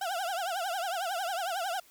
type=tone with vibrato; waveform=35% pulse; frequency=731 Hz; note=F#5; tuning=21 cents flat; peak=-29 dBFS; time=0.01-1.8 s; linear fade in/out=5 ms; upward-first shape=triangle; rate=11 Hz; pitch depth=200 cents each way; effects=white hiss -60 dBFS RMS until 1.9 s